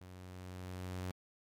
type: tone with level ramp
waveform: sawtooth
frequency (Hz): 91.6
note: F#2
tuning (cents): -17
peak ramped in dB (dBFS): -47 to -34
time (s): 0.01-1.11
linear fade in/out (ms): 0
effects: MP3 96 kbps